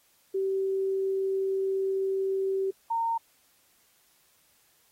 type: tone pair in turn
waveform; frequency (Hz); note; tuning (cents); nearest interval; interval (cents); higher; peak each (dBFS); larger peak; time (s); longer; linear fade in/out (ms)
sine; 385.7 / 917.4; G4 / A#5; -28 / -28; octave + minor third; 1500; second; -25; neither; 0.34-2.71 / 2.9-3.18; first; 10
effects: white hiss -65 dBFS RMS until 4.91 s + AAC 48 kbps